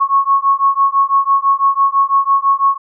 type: beating tone pair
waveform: sine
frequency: 1098 / 1104 Hz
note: C#6 / C#6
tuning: -17 / -7 cents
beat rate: 6 Hz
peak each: -13 dBFS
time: 0-2.78 s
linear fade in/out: 20 ms
effects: none